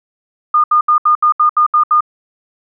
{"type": "tone bursts", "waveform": "sine", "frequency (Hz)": 1218, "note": "D#6", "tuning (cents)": -37, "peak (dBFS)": -7, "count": 9, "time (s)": [0.54, 2.007], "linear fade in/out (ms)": 5, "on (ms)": 99, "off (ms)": 72, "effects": []}